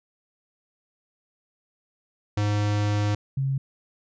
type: tone pair in turn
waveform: square / sine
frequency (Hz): 103.83 / 135.49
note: G#2 / C#3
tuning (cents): 0 / -39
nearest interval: perfect fourth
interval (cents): 461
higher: second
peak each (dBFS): -22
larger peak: neither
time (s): 2.37-3.15 / 3.37-3.58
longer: first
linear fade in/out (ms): 5
effects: resampled to 16000 Hz